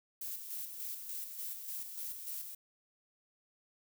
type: noise with tremolo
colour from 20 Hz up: violet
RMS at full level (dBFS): -41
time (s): 0.21-2.55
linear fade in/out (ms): 5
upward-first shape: square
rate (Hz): 3.4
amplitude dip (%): 45
effects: none